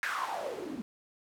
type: noise with band-pass filter sweep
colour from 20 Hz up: white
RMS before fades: -36 dBFS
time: 0.03-0.82 s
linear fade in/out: 0 ms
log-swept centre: 1700 to 220 Hz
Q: 6.3
effects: none